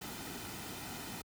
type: noise with comb filter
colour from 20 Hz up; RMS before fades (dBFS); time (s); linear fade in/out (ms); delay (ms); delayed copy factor
pink; -44; 0.01-1.22; 10; 1.8; -0.5
effects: high-pass 60 Hz 12 dB/octave